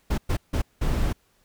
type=noise bursts at uneven times; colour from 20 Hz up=brown; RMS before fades=-23 dBFS; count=4; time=0.1-0.18 / 0.29-0.37 / 0.53-0.62 / 0.81-1.13 s; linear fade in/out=10 ms; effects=pink hiss -65 dBFS RMS until 1.44 s